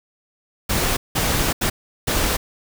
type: noise bursts at uneven times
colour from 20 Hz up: pink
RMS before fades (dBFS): -20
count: 4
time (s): 0.69-0.97 / 1.15-1.53 / 1.61-1.7 / 2.07-2.37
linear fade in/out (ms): 10
effects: none